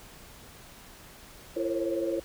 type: tone cluster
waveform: sine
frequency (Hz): 338.2 / 455.9 / 530 / 549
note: E4 / A#4 / C5 / C#5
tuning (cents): +44 / -39 / +22 / -17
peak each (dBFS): -30 / -35 / -34 / -33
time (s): 1.56-2.2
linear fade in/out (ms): 10
effects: pink hiss -50 dBFS RMS until 2.24 s